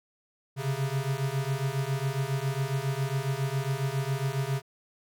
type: beating tone pair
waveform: square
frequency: 132.2 / 139.5 Hz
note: C3 / C#3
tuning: +18 / +11 cents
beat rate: 7.3 Hz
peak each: -31 dBFS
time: 0.56-4.62 s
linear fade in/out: 50 ms
effects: none